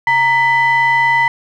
triangle ring-modulated tone, 531 Hz, C5, 25 cents sharp, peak -5 dBFS, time 0.07-1.28 s, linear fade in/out 2 ms, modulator 1460 Hz, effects none

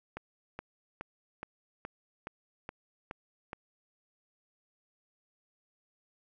click train, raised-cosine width 0.5 ms, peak -24 dBFS, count 9, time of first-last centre 0.17-3.531 s, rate 2.38 Hz, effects none

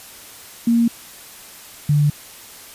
sine tone pair in turn, 233.4 / 147.03 Hz, A#3 / D3, +2 / +2 cents, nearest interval minor sixth, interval 800 cents, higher first, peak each -12 dBFS, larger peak neither, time 0.67-0.88 / 1.89-2.1 s, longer neither, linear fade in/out 5 ms, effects white hiss -40 dBFS RMS until 2.74 s + resampled to 32000 Hz

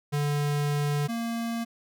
square tone pair in turn, 145.8 / 231.4 Hz, D3 / A#3, -12 / -13 cents, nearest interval minor sixth, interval 799 cents, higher second, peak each -25 / -29 dBFS, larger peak first, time 0.12-1.08 / 1.08-1.65 s, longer first, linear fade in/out 20 ms, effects none

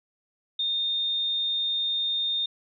sine tone, 3650 Hz, A#7, 37 cents flat, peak -24 dBFS, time 0.59-2.46 s, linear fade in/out 5 ms, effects none

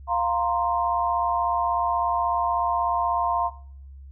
sine chord, F suspended fourth, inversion none, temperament just, 698.5 / 931.3 / 1047.7 Hz, F5 / Bb5 / C6, 0 / -2 / +2 cents, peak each -25 dBFS, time 0.07-3.51 s, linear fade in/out 50 ms, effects noise-tail reverb RT60 0.6 s tail -19 dB re dry + added 68 Hz sine -40 dBFS peak until 4.11 s

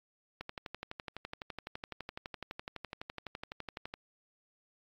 click train, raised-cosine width 0.3 ms, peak -24 dBFS, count 43, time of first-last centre 0.41-3.939 s, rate 11.9 Hz, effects AAC 64 kbps

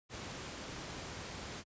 pink noise, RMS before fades -44 dBFS, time 0.09-1.64 s, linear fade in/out 50 ms, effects high-pass 60 Hz 12 dB/octave + resampled to 16000 Hz

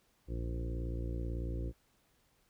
harmonic tone with a mistuned harmonic, 58.27 Hz, A#1, in tune, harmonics 1 / 2 / 3 / 4 / 5 / 6 / 7 / 8 / 9, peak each -36 / -42 / -48 / -54 / -47 / -47 / -57 / -53 / -53 dBFS, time 0.27-1.73 s, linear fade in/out 50 ms, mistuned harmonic 1, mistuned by +33 cents, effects pink hiss -72 dBFS RMS until 2.49 s

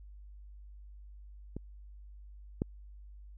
clicks, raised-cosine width 3 ms, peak -26 / -17 dBFS, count 2, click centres 1.566 / 2.619 s, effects added 50 Hz sine -48 dBFS peak until 3.37 s

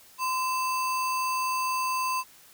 sine tone with sample-and-hold, 1028 Hz, C6, 31 cents flat, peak -25 dBFS, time 0.18-2.24 s, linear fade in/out 50 ms, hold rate 3675 Hz, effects white hiss -54 dBFS RMS until 2.53 s

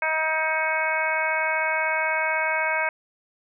harmonic tone, 316.2 Hz, D#4, 28 cents sharp, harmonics 2 / 3 / 4 / 5 / 6 / 7 / 8, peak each -29 / -28 / -34 / -27 / -38 / -26 / -34 dBFS, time 0.02-2.89 s, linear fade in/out 2 ms, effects none

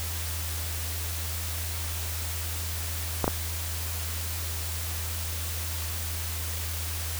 clicks, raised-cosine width 1 ms, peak -9 dBFS, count 2, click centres 3.243 / 3.279 s, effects added 82 Hz sine -32 dBFS peak until 7.19 s + white hiss -35 dBFS RMS until 7.19 s

